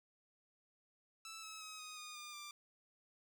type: tone with pitch steps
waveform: 10% pulse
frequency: 1318.5 / 1295.1 / 1272.1 / 1249.5 / 1227.4 / 1205.6 / 1184.2 Hz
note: E6 / E6 / D#6 / D#6 / D#6 / D6 / D6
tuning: 0 / -31 / +38 / +7 / -24 / +45 / +14 cents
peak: -40 dBFS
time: 1.25-2.51 s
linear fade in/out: 2 ms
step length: 180 ms
effects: none